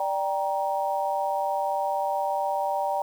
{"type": "chord", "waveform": "sine", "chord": "G minor", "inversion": "second", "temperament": "just", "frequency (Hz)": [588, 784, 940.8], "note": ["D5", "G5", "Bb5"], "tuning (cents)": [2, 0, 16], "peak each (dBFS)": [-29, -27, -29], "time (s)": [0, 3.02], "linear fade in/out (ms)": 2, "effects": ["8-bit"]}